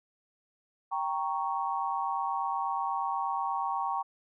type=chord; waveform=sine; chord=G diminished; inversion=none; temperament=equal; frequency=784 / 932.3 / 1108.7 Hz; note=G5 / Bb5 / Db6; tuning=0 / 0 / 0 cents; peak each=-33 dBFS; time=0.91-4.03 s; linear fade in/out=20 ms; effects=none